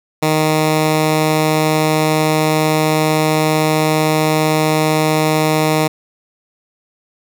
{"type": "tone", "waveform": "10% pulse", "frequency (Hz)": 155.56, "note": "D#3", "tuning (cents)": 0, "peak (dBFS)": -4, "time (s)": [0.22, 5.88], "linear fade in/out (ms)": 10, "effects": []}